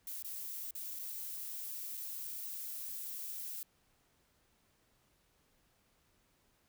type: noise with dropouts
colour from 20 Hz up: violet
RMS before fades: -43 dBFS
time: 0.07-3.63 s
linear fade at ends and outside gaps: 1 ms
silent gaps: 0.225-0.246 / 0.709-0.751 / 0.99-0.994 / 1.971-1.975 s
effects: pink hiss -73 dBFS RMS until 6.68 s